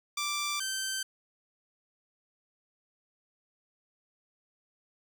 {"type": "tone pair in turn", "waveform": "10% pulse", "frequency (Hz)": [1174.7, 1550], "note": ["D6", "G6"], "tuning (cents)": [0, -20], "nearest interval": "perfect fourth", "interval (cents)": 480, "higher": "second", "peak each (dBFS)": [-22, -23], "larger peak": "first", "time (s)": [[0.17, 0.6], [0.6, 1.03]], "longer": "neither", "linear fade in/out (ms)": 5, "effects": []}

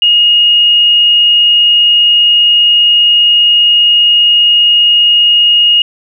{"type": "tone", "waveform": "sine", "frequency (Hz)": 2865, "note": "F7", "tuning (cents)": 44, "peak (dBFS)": -4, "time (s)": [0.02, 5.82], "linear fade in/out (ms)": 2, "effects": []}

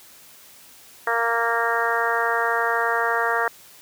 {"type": "harmonic tone", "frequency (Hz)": 231.8, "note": "A#3", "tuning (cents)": -10, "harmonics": [2, 3, 4, 5, 6, 7, 8], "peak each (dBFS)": [-27, -27, -27, -27, -27, -27, -27], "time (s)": [1.07, 3.48], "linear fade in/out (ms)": 2, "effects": ["white hiss -48 dBFS RMS until 3.81 s", "high-pass 60 Hz 12 dB/octave"]}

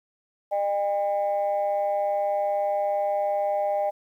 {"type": "tone pair together", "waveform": "sine", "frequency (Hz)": [606.5, 803], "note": ["D#5", "G5"], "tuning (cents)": [-44, 41], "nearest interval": "perfect fourth", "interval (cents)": 485, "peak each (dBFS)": [-23, -25], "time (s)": [0.51, 3.91], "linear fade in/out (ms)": 20, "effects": ["tanh soft clip ceiling -17 dBFS", "10-bit"]}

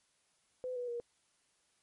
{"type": "tone with pitch steps", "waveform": "sine", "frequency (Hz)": [506, 490.2, 474.8], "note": ["B4", "B4", "A#4"], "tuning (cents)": [42, -13, 32], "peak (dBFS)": -36, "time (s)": [0.64, 1], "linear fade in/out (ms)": 0, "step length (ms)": 120, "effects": ["white hiss -74 dBFS RMS until 1.82 s", "MP3 48 kbps"]}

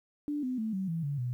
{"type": "tone with pitch steps", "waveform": "sine", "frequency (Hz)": [293.7, 254.2, 220, 190.44, 164.83, 142.67, 123.49], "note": ["D4", "C4", "A3", "G3", "E3", "D3", "B2"], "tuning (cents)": [0, -50, 0, -50, 0, -50, 0], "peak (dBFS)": -30, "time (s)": [0.28, 1.33], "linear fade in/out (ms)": 0, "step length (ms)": 150, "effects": ["11-bit"]}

